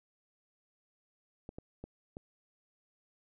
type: clicks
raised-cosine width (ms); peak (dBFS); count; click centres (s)
2; -30; 4; 1.491 / 1.585 / 1.84 / 2.169
effects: none